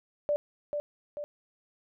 sine tone with echo, 587.3 Hz, D5, in tune, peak -24 dBFS, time 0.29-0.36 s, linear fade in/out 0 ms, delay 440 ms, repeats 2, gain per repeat -5 dB, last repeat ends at 1.24 s, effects none

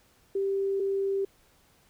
sine tone pair in turn, 392 / 392 Hz, G4 / G4, 0 / 0 cents, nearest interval unison, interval 0 cents, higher neither, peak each -25 dBFS, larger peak neither, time 0.35-0.8 / 0.8-1.25 s, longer neither, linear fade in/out 5 ms, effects pink hiss -63 dBFS RMS until 1.89 s

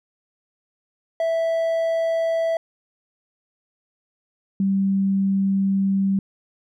triangle / sine tone pair in turn, 658 / 194.84 Hz, E5 / G3, -3 / -10 cents, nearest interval octave + major sixth, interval 2107 cents, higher first, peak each -17 dBFS, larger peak neither, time 1.2-2.57 / 4.6-6.19 s, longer second, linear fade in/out 2 ms, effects none

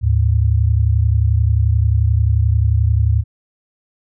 sine tone pair together, 75.7 / 107.06 Hz, D#2 / A2, -47 / -47 cents, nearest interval tritone, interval 600 cents, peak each -14 dBFS, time 0.01-3.24 s, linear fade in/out 50 ms, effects none

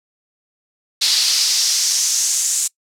brown noise with high-pass filter sweep, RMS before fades -17 dBFS, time 1.01-2.68 s, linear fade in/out 10 ms, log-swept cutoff 4300 to 7400 Hz, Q 3.1, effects noise-tail reverb RT60 0.1 s tail -23 dB re dry + low-pass 12000 Hz 12 dB/octave

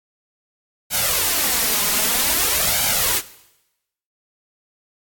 white noise with flanger, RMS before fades -19 dBFS, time 0.9-3.22 s, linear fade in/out 50 ms, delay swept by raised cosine 1.3 to 4.9 ms, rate 0.52 Hz, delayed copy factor +0.65, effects noise-tail reverb RT60 0.9 s tail -17 dB re dry + AAC 64 kbps

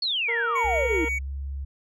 sine exponential sweep, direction down, 4499 to 303.1 Hz, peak -23 dBFS, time 0.02-1.05 s, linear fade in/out 5 ms
harmonic tone, 466.2 Hz, A#4, in tune, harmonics 1 / 2 / 3 / 4 / 5 / 6 / 7, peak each -30 / -36 / -40 / -42 / -44 / -46 / -47 dBFS, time 0.28-1.09 s, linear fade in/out 10 ms
triangle tone with tremolo, 2250 Hz, C#7, 25 cents sharp, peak -23 dBFS, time 0.55-1.19 s, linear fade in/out 10 ms, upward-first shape triangle, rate 5.6 Hz, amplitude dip 30%
sine tone with pitch glide, 64.3 to 68.92 Hz, C2 to C#2, -30 to -9 cents, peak -29 dBFS, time 0.64-1.65 s, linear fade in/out 10 ms, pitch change +121 cents, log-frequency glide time 1.04-1.3 s
effects none

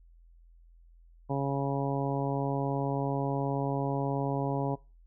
harmonic tone, 138.59 Hz, C#3, in tune, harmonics 1 / 2 / 3 / 4 / 5 / 6 / 7, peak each -31 / -34 / -36 / -37 / -38 / -39 / -39 dBFS, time 1.29-4.76 s, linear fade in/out 20 ms, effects noise-tail reverb RT60 0.3 s tail -22 dB re dry + added 42 Hz sine -54 dBFS peak until 5.06 s

